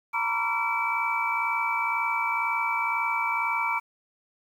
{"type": "tone cluster", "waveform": "sine", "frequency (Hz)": [923, 985, 1148, 1358, 2309], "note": ["A#5", "B5", "D6", "F6", "D7"], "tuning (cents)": [-17, -5, -40, -49, -30], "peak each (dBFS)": [-29, -32, -33, -33, -28], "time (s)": [0.13, 3.8], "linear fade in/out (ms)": 20, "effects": ["9-bit"]}